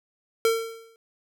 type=tone with exponential decay; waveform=square; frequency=453.9 Hz; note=A#4; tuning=46 cents flat; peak=-17 dBFS; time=0.45-0.96 s; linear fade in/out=1 ms; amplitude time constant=110 ms; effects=none